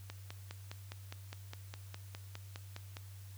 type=click train; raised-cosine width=0.2 ms; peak=-27 dBFS; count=15; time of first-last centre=0.1-2.969 s; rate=4.88 Hz; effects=added 97 Hz sine -48 dBFS peak until 3.37 s + white hiss -61 dBFS RMS until 3.37 s